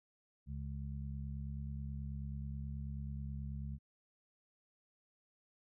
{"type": "harmonic tone", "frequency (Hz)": 69.3, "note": "C#2", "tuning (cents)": 0, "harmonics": [1, 2, 3], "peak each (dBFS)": [-42, -44, -49], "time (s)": [0.46, 3.79], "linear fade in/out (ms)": 50, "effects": []}